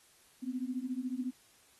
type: beating tone pair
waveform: sine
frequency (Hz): 246.9 / 260.9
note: B3 / C4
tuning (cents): 0 / -5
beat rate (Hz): 14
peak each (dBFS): -37 / -37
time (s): 0.42-1.32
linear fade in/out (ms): 20
effects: white hiss -64 dBFS RMS until 1.79 s + AAC 32 kbps